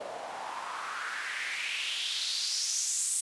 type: noise with band-pass filter sweep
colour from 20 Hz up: white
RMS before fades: -34 dBFS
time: 0-3.21 s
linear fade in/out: 10 ms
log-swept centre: 590 to 8800 Hz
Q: 3.6
effects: resampled to 24000 Hz